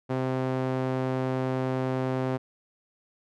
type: tone with band-pass filter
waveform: sawtooth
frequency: 130 Hz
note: C3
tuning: 11 cents flat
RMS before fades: -28 dBFS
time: 0.09-2.38 s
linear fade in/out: 20 ms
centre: 470 Hz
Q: 0.64
effects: none